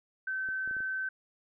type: tone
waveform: sine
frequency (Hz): 1537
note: G6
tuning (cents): -35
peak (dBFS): -31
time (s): 0.27-1.09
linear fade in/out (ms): 5
type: clicks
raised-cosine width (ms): 2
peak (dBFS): -38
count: 5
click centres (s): 0.488 / 0.676 / 0.711 / 0.767 / 0.805
effects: none